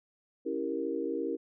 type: chord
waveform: sine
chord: C# diminished seventh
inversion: none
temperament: equal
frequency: 277.2 / 329.6 / 392 / 466.2 Hz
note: C#4 / E4 / G4 / Bb4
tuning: 0 / 0 / 0 / 0 cents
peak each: -37 / -35 / -37 / -35 dBFS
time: 0.45-1.37 s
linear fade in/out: 20 ms
effects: none